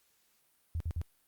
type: tone bursts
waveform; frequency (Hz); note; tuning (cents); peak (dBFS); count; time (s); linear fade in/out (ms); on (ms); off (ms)
sine; 82.4; E2; 0; -31; 3; 0.75-1.015; 0; 53; 53
effects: white hiss -71 dBFS RMS until 1.27 s + Opus 48 kbps